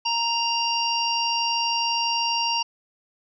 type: harmonic tone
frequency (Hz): 932.3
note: A#5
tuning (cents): 0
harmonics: 1 / 3 / 5 / 6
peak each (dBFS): -25 / -26 / -29 / -29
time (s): 0.05-2.63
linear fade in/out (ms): 10
effects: none